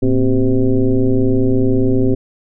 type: tone with frequency modulation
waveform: sine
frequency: 138.59 Hz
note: C#3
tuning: in tune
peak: -10 dBFS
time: 0.02-2.15 s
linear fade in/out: 10 ms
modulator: 125 Hz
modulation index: 2.3
effects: none